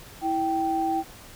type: tone pair together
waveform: sine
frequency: 327.5 / 779 Hz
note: E4 / G5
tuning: -11 / -11 cents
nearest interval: octave + minor third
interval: 1500 cents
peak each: -27 / -24 dBFS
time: 0.21-1.04 s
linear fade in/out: 50 ms
effects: pink hiss -46 dBFS RMS until 1.35 s